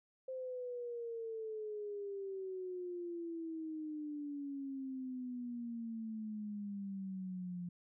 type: exponential sweep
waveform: sine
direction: down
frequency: 523.3 to 174.61 Hz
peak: -40 dBFS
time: 0.28-7.69 s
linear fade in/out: 5 ms
effects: none